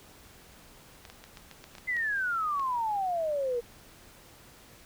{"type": "clicks", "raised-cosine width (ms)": 0.2, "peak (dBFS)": -28, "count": 10, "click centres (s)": [1.052, 1.1, 1.24, 1.372, 1.513, 1.641, 1.752, 1.783, 1.967, 2.596]}
{"type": "exponential sweep", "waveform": "sine", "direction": "down", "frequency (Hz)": [2061, 466.2], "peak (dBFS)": -27, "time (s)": [1.87, 3.61], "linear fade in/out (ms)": 20}
{"effects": ["pink hiss -54 dBFS RMS until 4.85 s"]}